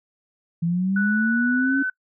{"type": "linear sweep", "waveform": "sine", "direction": "up", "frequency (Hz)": [165.1, 277.7], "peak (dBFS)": -19, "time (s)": [0.62, 1.83], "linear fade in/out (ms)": 10}
{"type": "tone with pitch glide", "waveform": "sine", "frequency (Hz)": [1480, 1513.7], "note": ["F#6", "F#6"], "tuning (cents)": [0, 39], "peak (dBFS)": -22, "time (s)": [0.96, 1.9], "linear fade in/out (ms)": 5, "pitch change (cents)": 39, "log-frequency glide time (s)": [1.58, 1.77]}
{"effects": ["noise-tail reverb RT60 0.1 s tail -24 dB re dry"]}